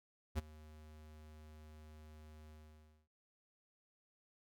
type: tone with ADSR envelope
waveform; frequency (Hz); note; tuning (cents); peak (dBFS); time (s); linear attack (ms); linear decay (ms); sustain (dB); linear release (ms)
square; 77; D#2; -17; -33; 0.35-3.08; 33; 20; -22; 580
effects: none